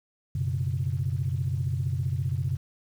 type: chord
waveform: sine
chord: F# suspended fourth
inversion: none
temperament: equal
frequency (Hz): 92.5 / 123.47 / 138.59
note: F#2 / B2 / C#3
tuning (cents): 0 / 0 / 0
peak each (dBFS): -29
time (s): 0.35-2.57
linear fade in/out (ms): 5
effects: tanh soft clip ceiling -17 dBFS + 9-bit